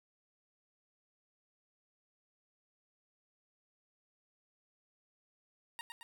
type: tone with echo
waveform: 15% pulse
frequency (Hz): 932.3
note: A#5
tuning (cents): 0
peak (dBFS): -35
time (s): 5.79-5.81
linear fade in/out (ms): 0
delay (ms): 110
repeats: 2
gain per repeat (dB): -4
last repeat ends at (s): 6.03
effects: none